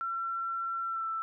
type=tone with pitch glide; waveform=sine; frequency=1354 to 1328.4 Hz; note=E6 to E6; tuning=+46 to +13 cents; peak=-31 dBFS; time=0.01-1.22 s; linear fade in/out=0 ms; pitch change=-33 cents; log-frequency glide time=0.84-1.09 s; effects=none